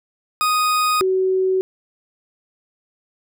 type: tone pair in turn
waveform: 40% pulse / sine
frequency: 1244.5 / 376.2 Hz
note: D#6 / F#4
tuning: 0 / +29 cents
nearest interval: octave + major sixth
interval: 2071 cents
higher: first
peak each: -15 dBFS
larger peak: neither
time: 0.41-1.01 / 1.01-1.61 s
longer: neither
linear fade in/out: 0 ms
effects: none